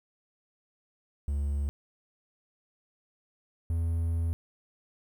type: tone pair in turn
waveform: triangle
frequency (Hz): 71.3 / 83.12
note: C#2 / E2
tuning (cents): +49 / +15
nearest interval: minor third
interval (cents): 266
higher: second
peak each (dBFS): -25 / -24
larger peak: second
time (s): 1.28-1.69 / 3.7-4.33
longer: second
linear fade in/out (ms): 0
effects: 10-bit